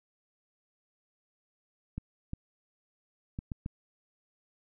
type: clicks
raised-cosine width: 5 ms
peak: -23 dBFS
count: 5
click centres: 1.98 / 2.334 / 3.389 / 3.518 / 3.661 s
effects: none